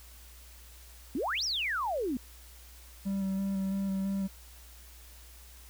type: exponential two-way sweep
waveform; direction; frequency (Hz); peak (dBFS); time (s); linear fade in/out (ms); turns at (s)
sine; up then down; 232.4 to 5920 to 232.4; -29; 1.15-2.17; 2; 1.44
type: tone with vibrato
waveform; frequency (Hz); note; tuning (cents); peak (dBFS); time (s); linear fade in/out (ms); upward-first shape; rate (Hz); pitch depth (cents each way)
triangle; 194.2; G3; -16; -27; 3.05-4.28; 20; square; 3; 15
effects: added 60 Hz sine -51 dBFS peak until 5.69 s + white hiss -55 dBFS RMS until 5.69 s